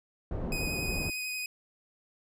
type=low-pass noise; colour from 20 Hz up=pink; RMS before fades=-34 dBFS; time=0.31-1.1 s; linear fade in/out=2 ms; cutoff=530 Hz; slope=12 dB/octave
type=tone with vibrato; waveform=sawtooth; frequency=2500 Hz; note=D#7; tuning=8 cents sharp; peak=-30 dBFS; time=0.52-1.46 s; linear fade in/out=2 ms; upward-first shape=sine; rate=11 Hz; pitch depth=13 cents each way
effects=none